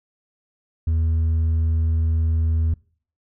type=tone with hard clipping; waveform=triangle; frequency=80.6 Hz; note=E2; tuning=38 cents flat; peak=-16 dBFS; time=0.87-2.74 s; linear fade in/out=5 ms; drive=1 dB; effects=noise-tail reverb RT60 0.5 s tail -25 dB re dry